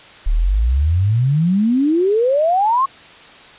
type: exponential sweep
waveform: sine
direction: up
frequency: 34.65 to 1112 Hz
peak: -12 dBFS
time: 0.26-2.86 s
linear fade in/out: 10 ms
effects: white hiss -41 dBFS RMS until 3.58 s + resampled to 8000 Hz